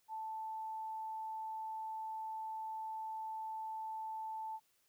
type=tone; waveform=sine; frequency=880 Hz; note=A5; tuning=in tune; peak=-40 dBFS; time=0.08-4.6 s; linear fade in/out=50 ms; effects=white hiss -75 dBFS RMS until 4.88 s